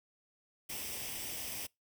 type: noise with comb filter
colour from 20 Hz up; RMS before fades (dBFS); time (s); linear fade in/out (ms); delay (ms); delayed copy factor
white; -41; 0.69-1.67; 10; 0.36; +0.6
effects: noise-tail reverb RT60 0.2 s tail -25 dB re dry